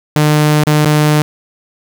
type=tone with dropouts; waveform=sawtooth; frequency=150.9 Hz; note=D3; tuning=47 cents sharp; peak=-4 dBFS; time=0.16-1.22 s; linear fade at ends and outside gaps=0 ms; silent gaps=0.637-0.669 / 0.847-0.858 s; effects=none